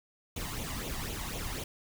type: noise with flanger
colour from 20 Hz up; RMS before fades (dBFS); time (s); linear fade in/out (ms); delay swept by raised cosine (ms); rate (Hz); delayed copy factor
pink; -37; 0.36-1.64; 5; 0.29 to 1.08; 4; +0.65
effects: none